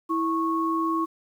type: tone pair together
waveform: sine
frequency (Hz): 327.3 / 1100.9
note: E4 / C#6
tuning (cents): -12 / -12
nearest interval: octave + major sixth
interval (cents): 2100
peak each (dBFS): -25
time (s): 0.09-1.06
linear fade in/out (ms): 20
effects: 9-bit